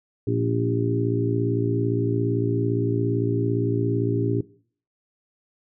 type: harmonic tone with a mistuned harmonic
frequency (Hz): 57.6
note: A#1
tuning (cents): -20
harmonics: 2 / 3 / 4 / 5 / 6 / 7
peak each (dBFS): -24 / -34 / -34 / -26 / -30 / -27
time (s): 0.27-4.41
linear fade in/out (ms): 5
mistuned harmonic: 7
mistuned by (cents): -16
effects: noise-tail reverb RT60 0.5 s tail -19 dB re dry